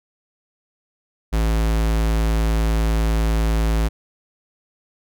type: tone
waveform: square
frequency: 55 Hz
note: A1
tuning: in tune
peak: -17 dBFS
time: 1.32-3.89 s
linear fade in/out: 20 ms
effects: none